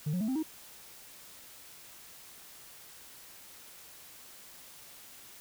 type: tone with pitch steps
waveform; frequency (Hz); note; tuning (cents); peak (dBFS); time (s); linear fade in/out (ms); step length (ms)
sine; 150.3 / 180.81 / 217.5 / 261.7 / 314.8; D3 / F#3 / A3 / C4 / D#4; +40 / -40 / -20 / 0 / +20; -26; 0.06-0.43; 10; 74
effects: tanh soft clip ceiling -28 dBFS + white hiss -52 dBFS RMS until 5.4 s